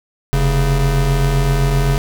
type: tone pair together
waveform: square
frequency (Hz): 43.65 / 138.59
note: F1 / C#3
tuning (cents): 0 / 0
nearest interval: octave + minor sixth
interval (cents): 2000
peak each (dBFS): -16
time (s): 0.33-1.98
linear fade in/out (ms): 0
effects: none